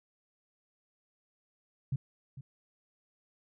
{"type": "tone with echo", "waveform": "sine", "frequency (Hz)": 134.5, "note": "C3", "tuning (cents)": 48, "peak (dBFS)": -28, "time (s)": [1.92, 1.96], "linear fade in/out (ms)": 5, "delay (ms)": 450, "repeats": 1, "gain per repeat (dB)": -14, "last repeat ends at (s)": 2.41, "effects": []}